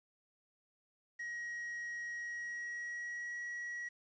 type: tone with pitch glide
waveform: triangle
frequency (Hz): 1896 to 1916.9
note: A#6 to A#6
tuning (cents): +29 to +48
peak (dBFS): -38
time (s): 1.19-3.89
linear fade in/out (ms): 10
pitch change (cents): +19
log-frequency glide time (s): 2.14-3.42
effects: resampled to 16000 Hz + 11-bit